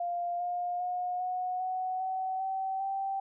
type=tone with pitch steps; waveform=sine; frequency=698.5 / 709.5 / 720.6 / 732 / 743.5 / 755.1 / 767 / 779.1 Hz; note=F5 / F5 / F#5 / F#5 / F#5 / F#5 / G5 / G5; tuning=0 / +27 / -46 / -19 / +8 / +35 / -38 / -11 cents; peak=-30 dBFS; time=0-3.2 s; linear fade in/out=5 ms; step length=400 ms; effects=none